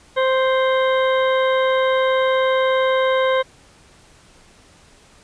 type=harmonic tone with a mistuned harmonic; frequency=523.3 Hz; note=C5; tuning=in tune; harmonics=1 / 2 / 3 / 4 / 6 / 7; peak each=-16 / -22 / -26 / -28 / -32 / -33 dBFS; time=0.16-3.43 s; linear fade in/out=20 ms; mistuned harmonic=7; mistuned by=+49 cents; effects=pink hiss -50 dBFS RMS until 5.23 s + resampled to 22050 Hz